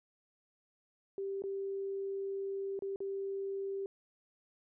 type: tone with dropouts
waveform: sine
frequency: 392 Hz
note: G4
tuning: in tune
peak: -35 dBFS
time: 1.18-3.86 s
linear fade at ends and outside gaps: 1 ms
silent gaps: 1.421-1.438 / 2.791-2.822 / 2.96-3.004 s
effects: none